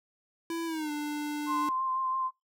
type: tone with pitch glide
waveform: square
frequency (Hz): 332.7 to 296.4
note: E4 to D4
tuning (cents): +16 to +16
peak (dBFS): -32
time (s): 0.5-1.69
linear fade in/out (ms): 2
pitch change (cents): -200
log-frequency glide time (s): 0.66-0.91
type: tone with vibrato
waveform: sine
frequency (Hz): 1046.5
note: C6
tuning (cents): 0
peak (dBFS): -28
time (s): 1.46-2.31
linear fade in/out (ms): 50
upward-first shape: sine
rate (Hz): 6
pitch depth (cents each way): 19
effects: noise-tail reverb RT60 0.2 s tail -21 dB re dry